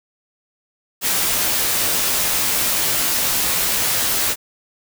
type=noise with comb filter; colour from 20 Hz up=white; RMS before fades=-19 dBFS; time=1.01-4.36 s; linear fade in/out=50 ms; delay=14 ms; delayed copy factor=-0.55; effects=none